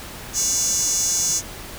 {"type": "tone with high-pass filter", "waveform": "square", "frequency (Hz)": 317.1, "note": "D#4", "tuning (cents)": 33, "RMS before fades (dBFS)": -21, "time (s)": [0.33, 1.42], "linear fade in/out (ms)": 50, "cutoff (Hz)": 6400, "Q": 7.5, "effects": ["pink hiss -36 dBFS RMS until 1.78 s"]}